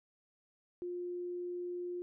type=tone; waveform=sine; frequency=354.2 Hz; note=F4; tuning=24 cents sharp; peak=-37 dBFS; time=0.82-2.02 s; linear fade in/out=0 ms; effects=none